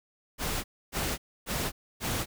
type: noise bursts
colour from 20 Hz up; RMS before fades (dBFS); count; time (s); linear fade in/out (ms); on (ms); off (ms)
pink; -31; 4; 0.38-2.26; 50; 260; 280
effects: none